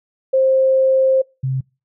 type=tone pair in turn; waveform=sine; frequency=528 / 132 Hz; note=C5 / C3; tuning=+16 / +16 cents; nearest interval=2 octaves; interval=2400 cents; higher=first; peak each=-11 / -17 dBFS; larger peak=first; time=0.33-1.22 / 1.43-1.61 s; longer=first; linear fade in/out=10 ms; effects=noise-tail reverb RT60 0.3 s tail -26 dB re dry